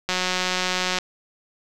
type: click train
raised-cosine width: 0.2 ms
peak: -6 dBFS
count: 165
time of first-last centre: 0.09-0.986 s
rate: 183 Hz
effects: none